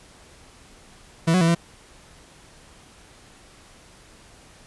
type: tone with pitch steps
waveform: 40% pulse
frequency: 164.4 / 184.3 / 165.5 / 168.9 Hz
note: E3 / F#3 / E3 / E3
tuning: -4 / -7 / +7 / +42 cents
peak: -15 dBFS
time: 1.27-1.55 s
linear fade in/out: 10 ms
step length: 70 ms
effects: pink hiss -50 dBFS RMS until 4.66 s + resampled to 24000 Hz